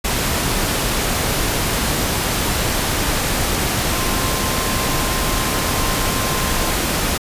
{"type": "tone in noise", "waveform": "sine", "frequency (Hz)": 1046.5, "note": "C6", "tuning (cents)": 0, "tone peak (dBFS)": -28, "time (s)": [3.91, 6.73], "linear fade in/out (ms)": 10, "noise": "pink", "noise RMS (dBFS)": -19, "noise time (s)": [0.04, 7.18], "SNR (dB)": -12, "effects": ["resampled to 32000 Hz"]}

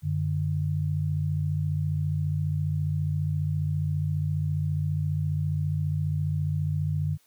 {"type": "tone pair together", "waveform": "sine", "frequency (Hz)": [94.68, 149.4], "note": ["F#2", "D3"], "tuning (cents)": [40, 30], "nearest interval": "minor sixth", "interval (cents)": 790, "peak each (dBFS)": [-28, -26], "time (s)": [0.02, 7.18], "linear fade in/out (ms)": 50, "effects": ["white hiss -64 dBFS RMS until 7.26 s"]}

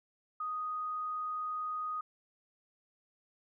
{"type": "tone", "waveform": "sine", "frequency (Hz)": 1244.5, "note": "D#6", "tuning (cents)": 0, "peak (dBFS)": -34, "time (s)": [0.4, 2.01], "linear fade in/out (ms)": 5, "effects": []}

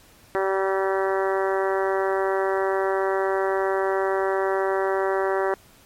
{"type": "harmonic tone", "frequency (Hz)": 192.6, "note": "G3", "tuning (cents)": -30, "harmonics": [2, 3, 4, 5, 6, 7, 8, 9, 10], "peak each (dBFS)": [-23, -27, -29, -31, -33, -34, -35, -36, -37], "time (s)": [0.35, 5.54], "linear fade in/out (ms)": 0, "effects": ["pink hiss -53 dBFS RMS until 5.85 s", "MP3 64 kbps"]}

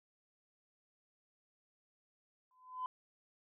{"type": "tone with exponential growth", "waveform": "sine", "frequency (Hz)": 1015, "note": "B5", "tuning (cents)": 47, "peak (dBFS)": -33, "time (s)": [2.51, 2.86], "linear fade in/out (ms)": 1, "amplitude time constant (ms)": 76, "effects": ["tanh soft clip ceiling -32 dBFS"]}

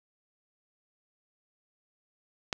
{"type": "click", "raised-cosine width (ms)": 0.2, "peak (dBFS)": -12, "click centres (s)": 2.528, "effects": []}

